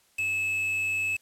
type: tone with quantisation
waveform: triangle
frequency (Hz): 2600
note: E7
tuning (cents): -24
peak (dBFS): -24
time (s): 0.18-1.17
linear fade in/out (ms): 10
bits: 6
effects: white hiss -64 dBFS RMS until 1.21 s + low-pass 12000 Hz 12 dB/octave